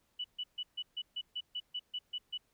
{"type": "tone bursts", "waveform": "sine", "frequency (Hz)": 2960, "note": "F#7", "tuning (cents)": 0, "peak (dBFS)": -35, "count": 12, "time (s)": [0.19, 2.378], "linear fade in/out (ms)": 10, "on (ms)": 54, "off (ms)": 140, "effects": ["pink hiss -75 dBFS RMS until 2.53 s"]}